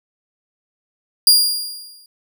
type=tone with exponential decay; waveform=sawtooth; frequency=4821 Hz; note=D8; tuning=45 cents sharp; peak=-3 dBFS; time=1.27-2.06 s; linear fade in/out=2 ms; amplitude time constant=170 ms; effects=none